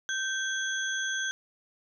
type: tone cluster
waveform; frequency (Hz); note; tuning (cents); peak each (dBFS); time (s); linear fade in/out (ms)
sine; 1559 / 3340 / 6230; G6 / G#7 / G8; -10 / +9 / -12; -30 / -35 / -37; 0.09-1.31; 0
effects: none